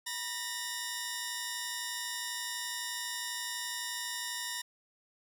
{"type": "tone pair together", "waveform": "10% pulse", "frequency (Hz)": [971, 1830], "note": ["B5", "A#6"], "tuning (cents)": [-30, -32], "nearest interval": "major seventh", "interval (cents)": 1098, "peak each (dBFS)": [-32, -28], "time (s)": [0.06, 4.62], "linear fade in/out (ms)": 10, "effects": []}